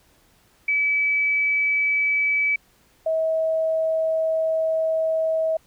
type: tone pair in turn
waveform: sine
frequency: 2295 / 642.2 Hz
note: D7 / E5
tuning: -40 / -45 cents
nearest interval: octave + minor seventh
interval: 2205 cents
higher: first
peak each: -18 / -19 dBFS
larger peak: first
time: 0.68-2.56 / 3.06-5.57 s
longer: second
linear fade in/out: 5 ms
effects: pink hiss -59 dBFS RMS until 5.66 s